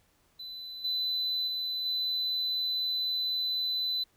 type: tone with level steps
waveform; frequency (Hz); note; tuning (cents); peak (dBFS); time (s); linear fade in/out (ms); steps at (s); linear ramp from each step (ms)
triangle; 4008; B7; +25; -38 / -26 / -29 / -26; 0.39-4.04; 10; 0.84 / 1.47 / 1.85; 10
effects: tanh soft clip ceiling -23 dBFS + pink hiss -68 dBFS RMS until 4.16 s